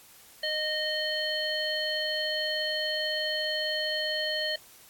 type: harmonic tone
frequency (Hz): 616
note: D#5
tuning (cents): -17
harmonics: 1 / 3 / 5 / 7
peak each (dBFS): -33 / -33 / -33 / -33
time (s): 0.43-4.56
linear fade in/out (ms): 5
effects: white hiss -54 dBFS RMS until 4.89 s + AAC 64 kbps